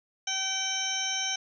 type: harmonic tone with a mistuned harmonic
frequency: 770 Hz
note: G5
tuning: 31 cents flat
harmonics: 1 / 2 / 3 / 4 / 5 / 7 / 8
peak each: -39 / -38 / -38 / -33 / -39 / -35 / -33 dBFS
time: 0.27-1.36 s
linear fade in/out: 5 ms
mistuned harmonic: 7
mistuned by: +54 cents
effects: none